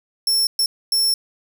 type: tone bursts at uneven times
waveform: sawtooth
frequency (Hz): 5400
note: E8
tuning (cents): +41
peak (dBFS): -13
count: 3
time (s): 0.27-0.47 / 0.59-0.66 / 0.92-1.14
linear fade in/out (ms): 2
effects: none